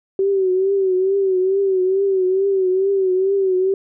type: tone with vibrato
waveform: sine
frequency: 381.9 Hz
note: G4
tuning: 45 cents flat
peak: -14 dBFS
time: 0.19-3.74 s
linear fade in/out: 2 ms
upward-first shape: triangle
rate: 2.3 Hz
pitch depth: 79 cents each way
effects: none